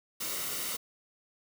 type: noise with comb filter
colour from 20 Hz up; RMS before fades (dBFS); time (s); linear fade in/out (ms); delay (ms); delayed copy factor
white; -35; 0.2-0.77; 10; 1.2; -0.5
effects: none